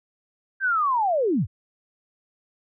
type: linear sweep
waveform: sine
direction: down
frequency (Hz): 1600 to 65.41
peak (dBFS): -19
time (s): 0.6-1.47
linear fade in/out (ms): 50
effects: none